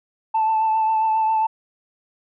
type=tone with vibrato; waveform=sine; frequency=880 Hz; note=A5; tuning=in tune; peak=-15 dBFS; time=0.34-1.47 s; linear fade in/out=10 ms; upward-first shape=triangle; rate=7.4 Hz; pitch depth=24 cents each way; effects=tanh soft clip ceiling -13 dBFS